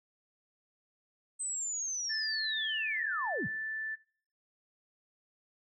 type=linear sweep; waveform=sine; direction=down; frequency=8260 to 70 Hz; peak=-33 dBFS; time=1.39-3.48 s; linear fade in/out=20 ms
type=tone; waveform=sine; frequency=1760 Hz; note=A6; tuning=in tune; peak=-34 dBFS; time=2.09-3.96 s; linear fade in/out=20 ms
effects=noise-tail reverb RT60 0.5 s tail -21 dB re dry